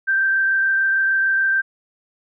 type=tone with frequency modulation; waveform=sine; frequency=1568 Hz; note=G6; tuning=in tune; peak=-15 dBFS; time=0.07-1.62 s; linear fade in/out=20 ms; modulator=26.7 Hz; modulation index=0.72; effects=none